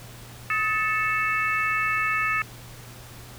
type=harmonic tone with a mistuned harmonic; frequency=439.9 Hz; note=A4; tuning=in tune; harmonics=3 / 4 / 5 / 6; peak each=-26 / -27 / -28 / -29 dBFS; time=0.5-2.42 s; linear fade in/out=2 ms; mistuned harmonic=3; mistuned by=-63 cents; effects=added 119 Hz sine -44 dBFS peak until 3.38 s + pink hiss -45 dBFS RMS until 3.38 s